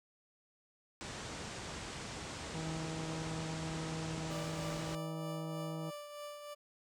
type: low-pass noise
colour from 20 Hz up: pink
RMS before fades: -44 dBFS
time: 1.01-4.95 s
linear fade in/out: 0 ms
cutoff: 8600 Hz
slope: 48 dB/octave
type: harmonic tone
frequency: 160.1 Hz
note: D#3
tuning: 50 cents sharp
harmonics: 1 / 2 / 3 / 4 / 5 / 6 / 8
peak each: -40 / -46 / -50 / -52 / -54 / -56 / -58 dBFS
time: 2.53-5.91 s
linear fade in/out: 20 ms
type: tone with tremolo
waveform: 30% pulse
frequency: 587.3 Hz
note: D5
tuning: in tune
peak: -40 dBFS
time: 4.29-6.55 s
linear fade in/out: 20 ms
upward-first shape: triangle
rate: 3.2 Hz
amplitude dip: 50%
effects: high-pass 60 Hz 12 dB/octave